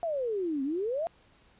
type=exponential two-way sweep; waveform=sine; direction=down then up; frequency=698.5 to 261.6 to 698.5 Hz; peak=-28 dBFS; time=0.03-1.07 s; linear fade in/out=0 ms; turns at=0.63 s; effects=pink hiss -62 dBFS RMS until 1.59 s + resampled to 8000 Hz